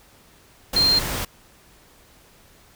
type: tone in noise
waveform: sine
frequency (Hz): 4186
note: C8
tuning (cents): 0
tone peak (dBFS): -15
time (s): 0.76-0.99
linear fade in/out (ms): 5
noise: pink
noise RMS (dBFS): -27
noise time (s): 0.73-1.25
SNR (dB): +9
effects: pink hiss -53 dBFS RMS until 2.75 s